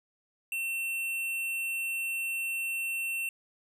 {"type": "tone", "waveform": "square", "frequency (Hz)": 2700, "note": "E7", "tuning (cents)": 41, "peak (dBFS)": -31, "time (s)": [0.52, 3.29], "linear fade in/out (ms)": 2, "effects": ["resampled to 32000 Hz"]}